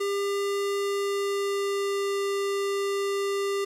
square tone with pitch glide, 400.3 to 397.8 Hz, G4 to G4, +36 to +25 cents, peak -26 dBFS, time 0-3.65 s, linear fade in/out 10 ms, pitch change -11 cents, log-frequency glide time 0.83-2.23 s, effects low-pass 11000 Hz 12 dB/octave + 9-bit

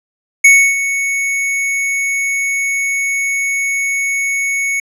square tone with ADSR envelope, 2217 Hz, C#7, in tune, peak -3 dBFS, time 0.44-4.8 s, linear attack 8 ms, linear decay 300 ms, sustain -12 dB, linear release 5 ms, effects low-pass 12000 Hz 12 dB/octave

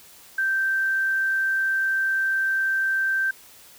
sine tone, 1563 Hz, G6, 6 cents flat, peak -20 dBFS, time 0.38-3.31 s, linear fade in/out 5 ms, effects white hiss -49 dBFS RMS until 3.78 s

